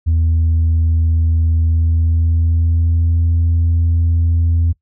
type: tone with pitch glide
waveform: sine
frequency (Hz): 81.5 to 83.5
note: E2 to E2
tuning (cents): -19 to +23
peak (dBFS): -9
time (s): 0.06-4.73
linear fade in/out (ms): 20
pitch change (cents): +42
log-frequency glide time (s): 1.63-3.21
effects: noise-tail reverb RT60 0.1 s tail -20 dB re dry + tanh soft clip ceiling -9 dBFS